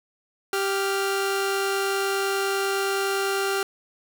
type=tone pair together; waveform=sawtooth; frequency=392 / 1396.9 Hz; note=G4 / F6; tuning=0 / 0 cents; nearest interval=octave + minor seventh; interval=2200 cents; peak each=-20 / -25 dBFS; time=0.53-3.63 s; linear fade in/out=2 ms; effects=none